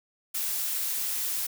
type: noise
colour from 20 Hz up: blue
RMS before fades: -30 dBFS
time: 0.34-1.47 s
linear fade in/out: 10 ms
effects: none